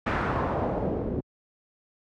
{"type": "noise with low-pass filter sweep", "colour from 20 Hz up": "pink", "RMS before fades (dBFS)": -27, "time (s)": [0.06, 1.21], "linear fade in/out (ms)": 10, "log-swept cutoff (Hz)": [1800, 340], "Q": 1.6, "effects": ["high-pass 60 Hz 12 dB/octave"]}